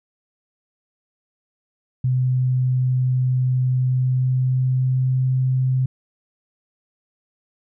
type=tone with pitch glide; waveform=sine; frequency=127.7 to 129.56 Hz; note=C3 to C3; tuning=-42 to -17 cents; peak=-16 dBFS; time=2.04-5.86 s; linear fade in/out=5 ms; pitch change=+25 cents; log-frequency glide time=3.71-5.3 s; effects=none